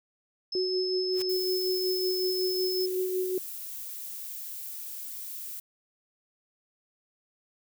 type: tone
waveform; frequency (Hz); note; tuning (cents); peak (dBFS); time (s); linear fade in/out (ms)
sine; 5210; E8; -21; -31; 0.52-2.86; 5
type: tone with tremolo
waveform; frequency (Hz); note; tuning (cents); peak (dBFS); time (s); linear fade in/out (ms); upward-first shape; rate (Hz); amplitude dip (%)
sine; 370; F#4; 0; -25; 0.55-3.38; 2; sine; 5.4; 40
type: noise with exponential growth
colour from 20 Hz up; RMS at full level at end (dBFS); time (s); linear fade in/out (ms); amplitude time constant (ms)
white; -36; 1.08-1.22; 1; 30
type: noise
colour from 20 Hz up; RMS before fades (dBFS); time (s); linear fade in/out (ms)
violet; -39; 1.29-5.6; 5
effects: none